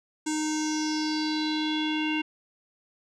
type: tone with low-pass filter sweep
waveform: square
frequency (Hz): 308.3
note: D#4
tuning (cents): -16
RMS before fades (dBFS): -28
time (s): 0.26-2.22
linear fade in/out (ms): 10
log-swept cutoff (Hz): 7600 to 2700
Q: 5.5
effects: none